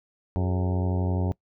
harmonic tone with a mistuned harmonic, 91.3 Hz, F#2, 23 cents flat, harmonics 1 / 2 / 3 / 4 / 5 / 6 / 7 / 8 / 9 / 10, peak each -24 / -30 / -34 / -36 / -38 / -40 / -41 / -42 / -43 / -44 dBFS, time 0.36-1.32 s, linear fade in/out 0 ms, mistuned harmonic 5, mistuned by -110 cents, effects noise-tail reverb RT60 0.1 s tail -22 dB re dry

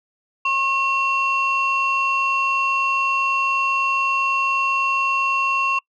sine tone pair together, 1081 / 2724 Hz, C#6 / F7, -44 / -44 cents, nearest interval octave + major third, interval 1600 cents, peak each -19 dBFS, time 0.45-5.79 s, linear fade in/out 5 ms, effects noise-tail reverb RT60 0.1 s tail -25 dB re dry + tanh soft clip ceiling -12 dBFS

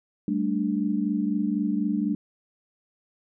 sine chord, G suspended second, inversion none, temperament equal, 196 / 220 / 293.7 Hz, G3 / A3 / D4, 0 / 0 / 0 cents, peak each -27 dBFS, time 0.28-2.15 s, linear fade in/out 2 ms, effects none

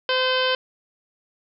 harmonic tone, 514 Hz, C5, 31 cents flat, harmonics 1 / 2 / 3 / 4 / 5 / 6 / 7 / 8 / 9 / 10, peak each -23 / -27 / -26 / -35 / -30 / -25 / -34 / -36 / -34 / -38 dBFS, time 0.09-0.55 s, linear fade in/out 2 ms, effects none

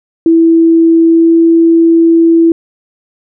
sine tone with pitch glide, 329.6 to 331.5 Hz, E4 to E4, 0 to +10 cents, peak -3 dBFS, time 0.26-2.52 s, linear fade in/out 2 ms, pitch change +10 cents, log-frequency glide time 1.06-1.35 s, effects none

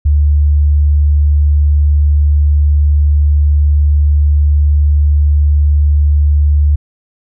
sine tone, 73.42 Hz, D2, in tune, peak -6 dBFS, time 0.05-6.76 s, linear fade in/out 10 ms, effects none

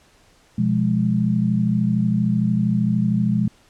sine chord, F diminished, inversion second, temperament equal, 123.47 / 174.61 / 207.7 Hz, Cb3 / F3 / Ab3, 0 / 0 / 0 cents, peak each -22 / -22 / -19 dBFS, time 0.58-3.48 s, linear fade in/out 5 ms, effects pink hiss -55 dBFS RMS until 3.69 s + low-pass 9000 Hz 12 dB/octave

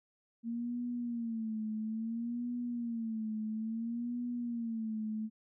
sine tone with vibrato, 229.2 Hz, A#3, 29 cents flat, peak -34 dBFS, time 0.43-5.3 s, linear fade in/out 50 ms, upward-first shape sine, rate 0.59 Hz, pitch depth 100 cents each way, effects none

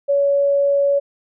sine tone, 563 Hz, C#5, 27 cents sharp, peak -13 dBFS, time 0.08-1 s, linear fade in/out 20 ms, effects none

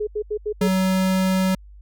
sine tone bursts, 422 Hz, G#4, 28 cents sharp, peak -21 dBFS, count 5, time 0-0.68 s, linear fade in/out 10 ms, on 72 ms, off 80 ms
square tone, 188.1 Hz, F#3, 29 cents sharp, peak -18 dBFS, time 0.61-1.55 s, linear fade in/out 5 ms
effects added 50 Hz sine -41 dBFS peak until 1.81 s

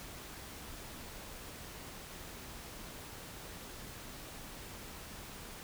silence, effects pink hiss -48 dBFS RMS until 5.63 s

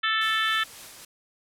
harmonic tone, 440 Hz, A4, in tune, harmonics 3 / 4 / 5 / 6 / 7 / 8 / 9, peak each -27 / -26 / -35 / -35 / -31 / -30 / -42 dBFS, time 0.03-0.64 s, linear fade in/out 10 ms
white noise with tremolo, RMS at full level -42 dBFS, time 0.21-1.05 s, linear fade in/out 5 ms, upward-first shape sine, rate 3.7 Hz, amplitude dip 30%
effects low-pass 12000 Hz 12 dB/octave

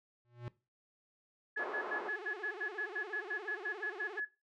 square tone with exponential growth, 120.3 Hz, B2, 45 cents flat, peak -38 dBFS, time 0.25-0.48 s, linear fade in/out 0 ms, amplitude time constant 50 ms
sine tone bursts, 1700 Hz, G#6, 40 cents sharp, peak -33 dBFS, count 16, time 1.56-4.252 s, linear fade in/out 10 ms, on 82 ms, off 92 ms
sawtooth tone with vibrato, 394.3 Hz, G4, 10 cents sharp, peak -40 dBFS, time 1.57-4.2 s, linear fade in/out 5 ms, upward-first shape sine, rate 17 Hz, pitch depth 190 cents each way
white band-pass noise, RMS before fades -43 dBFS, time 1.59-2.09 s, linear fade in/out 5 ms, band 310 to 1300 Hz, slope 24 dB/octave
effects noise-tail reverb RT60 0.3 s tail -20 dB re dry + low-pass 3000 Hz 12 dB/octave

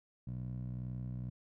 15% pulse tone with band-pass filter, 62.1 Hz, B1, 10 cents sharp, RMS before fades -41 dBFS, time 0.27-1.3 s, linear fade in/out 5 ms, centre 130 Hz, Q 2, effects none

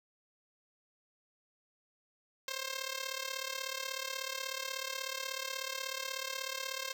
5% pulse tone with amplitude modulation, 530 Hz, C5, 22 cents sharp, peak -22 dBFS, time 2.48-6.93 s, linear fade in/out 2 ms, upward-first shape sine, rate 36.4 Hz, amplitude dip 80%, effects none

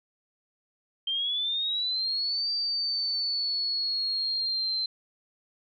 sine linear two-way sweep, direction up then down, 3136 to 4661 to 4098 Hz, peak -26 dBFS, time 1.07-4.86 s, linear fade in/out 5 ms, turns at 2.5 s, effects none

